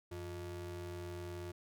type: ring-modulated tone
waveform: square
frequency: 130.81 Hz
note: C3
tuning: in tune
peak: -40 dBFS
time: 0.11-1.52 s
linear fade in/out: 10 ms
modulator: 222 Hz
effects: none